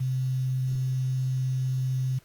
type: tone with quantisation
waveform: sine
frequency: 129.7 Hz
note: C3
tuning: 15 cents flat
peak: -24 dBFS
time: 0-2.19 s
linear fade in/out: 10 ms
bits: 8
effects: pink hiss -60 dBFS RMS until 2.24 s + Opus 32 kbps